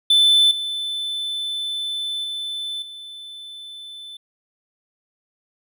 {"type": "tone with level steps", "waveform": "triangle", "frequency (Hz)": 3520, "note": "A7", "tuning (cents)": 0, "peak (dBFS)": [-10, -22, -24, -33], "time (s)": [0.1, 4.17], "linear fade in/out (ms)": 5, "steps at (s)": [0.51, 2.24, 2.82], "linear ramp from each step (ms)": 2, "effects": []}